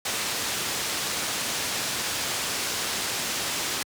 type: low-pass noise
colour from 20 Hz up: white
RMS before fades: -29 dBFS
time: 0.05-3.83 s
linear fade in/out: 5 ms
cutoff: 7300 Hz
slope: 12 dB/octave
effects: high-pass 80 Hz 12 dB/octave